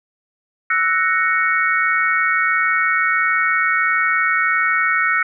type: chord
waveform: sine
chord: F# dominant seventh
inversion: third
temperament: equal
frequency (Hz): 1318.5 / 1480 / 1864.7 / 2217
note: E6 / F#6 / A#6 / C#7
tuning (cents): 0 / 0 / 0 / 0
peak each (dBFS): -20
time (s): 0.7-5.23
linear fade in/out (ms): 5
effects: none